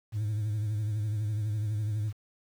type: tone with vibrato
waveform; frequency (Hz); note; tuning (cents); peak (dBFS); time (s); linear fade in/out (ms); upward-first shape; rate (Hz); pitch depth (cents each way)
sine; 106.3; G#2; +41; -25; 0.12-2.13; 50; triangle; 12; 79
effects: tanh soft clip ceiling -27 dBFS + 9-bit